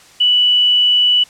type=tone; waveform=sine; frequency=2960 Hz; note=F#7; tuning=in tune; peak=-9 dBFS; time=0.2-1.24 s; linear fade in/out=10 ms; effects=white hiss -44 dBFS RMS until 1.29 s + low-pass 8000 Hz 12 dB/octave